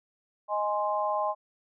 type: chord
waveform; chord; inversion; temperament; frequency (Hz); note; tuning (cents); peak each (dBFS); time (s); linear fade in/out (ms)
sine; Ab major; second; equal; 622.3 / 830.6 / 1046.5; Eb5 / Ab5 / C6; 0 / 0 / 0; -30; 0.48-1.35; 50
effects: none